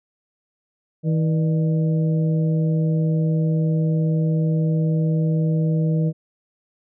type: harmonic tone with a mistuned harmonic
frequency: 159.8 Hz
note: D#3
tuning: 47 cents sharp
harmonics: 1 / 2 / 3 / 4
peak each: -17 / -30 / -30 / -34 dBFS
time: 1.03-6.13 s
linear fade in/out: 50 ms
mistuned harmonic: 4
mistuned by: -100 cents
effects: none